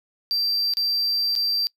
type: tone with dropouts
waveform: triangle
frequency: 4699 Hz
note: D8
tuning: in tune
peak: -19 dBFS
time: 0.31-1.67 s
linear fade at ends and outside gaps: 0 ms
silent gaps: 0.737-0.77 / 1.353-1.361 s
effects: noise-tail reverb RT60 0.1 s tail -23 dB re dry